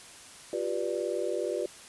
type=chord; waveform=sine; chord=G dominant seventh; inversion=third; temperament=just; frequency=352.8 / 392 / 490 / 588 Hz; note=F4 / G4 / B4 / D5; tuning=+18 / 0 / -14 / +2 cents; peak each=-34 dBFS; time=0.53-1.66 s; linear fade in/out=2 ms; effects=white hiss -49 dBFS RMS until 1.88 s + resampled to 24000 Hz